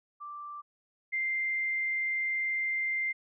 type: tone pair in turn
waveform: sine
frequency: 1174.7 / 2093 Hz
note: D6 / C7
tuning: 0 / 0 cents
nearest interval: minor seventh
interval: 1000 cents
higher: second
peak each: -39 / -28 dBFS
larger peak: second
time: 0.2-0.62 / 1.12-3.13 s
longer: second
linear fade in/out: 20 ms
effects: none